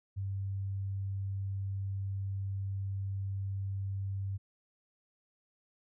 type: tone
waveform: sine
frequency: 97.7 Hz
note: G2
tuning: 5 cents flat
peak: -33 dBFS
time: 0.16-4.38 s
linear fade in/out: 20 ms
effects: none